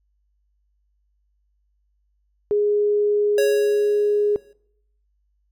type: tone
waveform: sine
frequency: 414.6 Hz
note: G#4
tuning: 3 cents flat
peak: -16 dBFS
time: 2.51-4.36 s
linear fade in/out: 0 ms
type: tone with exponential decay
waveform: square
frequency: 554.4 Hz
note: C#5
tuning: in tune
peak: -19 dBFS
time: 3.38-4.53 s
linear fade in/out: 2 ms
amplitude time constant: 250 ms
effects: noise-tail reverb RT60 0.7 s tail -22 dB re dry + added 50 Hz sine -64 dBFS peak until 5.51 s